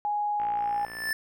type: tone with pitch glide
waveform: sine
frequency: 830.6 to 821.5 Hz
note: G#5 to G#5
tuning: 0 to -19 cents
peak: -25 dBFS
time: 0.05-0.85 s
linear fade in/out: 0 ms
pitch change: -19 cents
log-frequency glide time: 0.38-0.66 s
type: click train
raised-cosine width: 0.5 ms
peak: -27 dBFS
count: 42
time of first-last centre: 0.4-1.107 s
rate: 58 Hz
type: tone with exponential growth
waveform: square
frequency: 1760 Hz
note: A6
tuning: in tune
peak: -25 dBFS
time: 0.57-1.13 s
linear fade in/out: 2 ms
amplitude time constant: 120 ms
effects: none